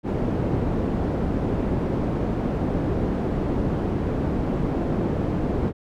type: low-pass noise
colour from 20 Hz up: white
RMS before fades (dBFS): -24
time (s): 0.03-5.73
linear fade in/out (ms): 50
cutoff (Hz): 330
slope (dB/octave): 12
effects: none